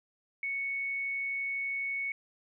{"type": "tone", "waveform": "sine", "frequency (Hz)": 2217, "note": "C#7", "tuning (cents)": 0, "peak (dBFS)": -31, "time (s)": [0.43, 2.12], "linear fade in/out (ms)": 2, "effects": []}